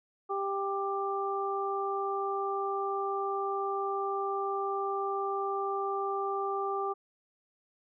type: harmonic tone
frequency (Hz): 394.2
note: G4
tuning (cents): +10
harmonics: 1 / 2 / 3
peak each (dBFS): -33 / -35 / -34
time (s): 0.29-6.94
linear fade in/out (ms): 20
effects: none